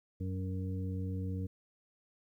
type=harmonic tone with a mistuned harmonic; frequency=93.2 Hz; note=F#2; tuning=13 cents sharp; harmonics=1 / 2 / 3 / 5; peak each=-35 / -41 / -44 / -48 dBFS; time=0.2-1.47 s; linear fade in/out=10 ms; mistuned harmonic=3; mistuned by=+16 cents; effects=12-bit